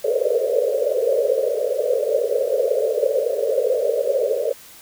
white band-pass noise, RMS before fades -20 dBFS, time 0.04-4.53 s, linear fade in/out 10 ms, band 430 to 590 Hz, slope 96 dB/octave, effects white hiss -44 dBFS RMS until 4.81 s

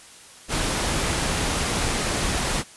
pink noise, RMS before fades -24 dBFS, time 0.48-2.64 s, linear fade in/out 50 ms, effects white hiss -46 dBFS RMS until 2.76 s + resampled to 24000 Hz

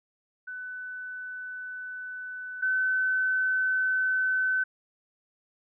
sine tone pair in turn, 1500 / 1519.2 Hz, F#6 / F#6, +23 / +45 cents, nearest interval unison, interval 22 cents, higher second, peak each -35 / -23 dBFS, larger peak second, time 0.47-2.62 / 2.62-4.64 s, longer first, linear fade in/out 10 ms, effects none

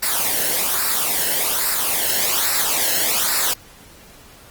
white noise with flanger, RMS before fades -19 dBFS, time 0.02-3.54 s, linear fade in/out 10 ms, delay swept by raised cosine 0.31 to 0.85 ms, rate 1.2 Hz, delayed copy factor -0.7, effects pink hiss -45 dBFS RMS until 4.5 s + Opus 24 kbps

